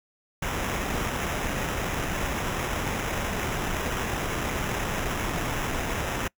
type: noise with sample-and-hold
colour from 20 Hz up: pink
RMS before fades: -29 dBFS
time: 0.42-6.28 s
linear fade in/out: 5 ms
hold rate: 4410 Hz
effects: noise-tail reverb RT60 0.1 s tail -25 dB re dry